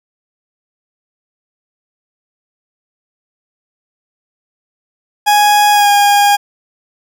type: tone with pitch glide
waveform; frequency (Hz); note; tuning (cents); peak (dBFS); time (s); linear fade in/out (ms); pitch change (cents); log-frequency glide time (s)
40% pulse; 830.6 to 814.9; G#5 to G#5; 0 to -33; -6; 5.26-6.37; 20; -33; 5.72-5.9
effects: none